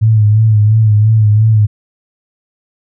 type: tone with vibrato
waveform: sine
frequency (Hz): 108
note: A2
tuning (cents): -32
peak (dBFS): -5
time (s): 0.01-1.67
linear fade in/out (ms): 20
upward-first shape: sine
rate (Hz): 2.9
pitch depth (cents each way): 53
effects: none